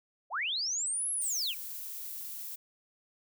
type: linear two-way sweep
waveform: sine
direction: up then down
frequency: 546 to 11240 to 2190 Hz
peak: -30 dBFS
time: 0.3-1.55 s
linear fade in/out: 50 ms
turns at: 1.11 s
type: noise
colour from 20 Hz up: violet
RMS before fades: -41 dBFS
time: 1.21-2.56 s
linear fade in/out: 10 ms
effects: none